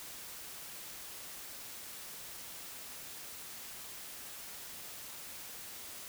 silence, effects white hiss -47 dBFS RMS until 6.08 s

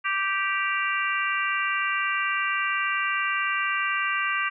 harmonic tone with a mistuned harmonic, 390.9 Hz, G4, 5 cents flat, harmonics 3 / 4 / 5 / 6 / 7, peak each -28 / -29 / -30 / -31 / -31 dBFS, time 0.04-4.5 s, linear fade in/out 20 ms, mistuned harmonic 7, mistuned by +21 cents, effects none

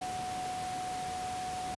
sine tone in noise, 738 Hz, F#5, 5 cents flat, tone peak -35 dBFS, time 0.01-1.75 s, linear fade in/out 10 ms, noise pink, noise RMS -42 dBFS, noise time 0.01-1.75 s, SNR +4 dB, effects high-pass 80 Hz 12 dB/octave + resampled to 24000 Hz

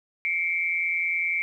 sine tone pair together, 2147 / 2317 Hz, C7 / D7, +44 / -24 cents, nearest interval minor second, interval 132 cents, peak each -27 / -25 dBFS, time 0.25-1.42 s, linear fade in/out 0 ms, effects 10-bit

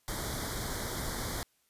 pink band-stop noise, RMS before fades -36 dBFS, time 0.08-1.43 s, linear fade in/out 0 ms, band 2200 to 3200 Hz, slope 96 dB/octave, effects white hiss -72 dBFS RMS until 1.69 s + resampled to 32000 Hz

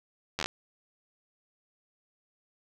slowing click train, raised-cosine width 0.2 ms, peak -13 dBFS, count 6, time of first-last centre 0.39-0.46 s, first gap 11 ms, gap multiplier 1.12, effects none

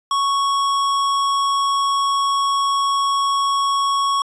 sine tone with hard clipping, 1108.7 Hz, C#6, in tune, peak -18 dBFS, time 0.11-4.22 s, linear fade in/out 2 ms, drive 15 dB, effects resampled to 22050 Hz

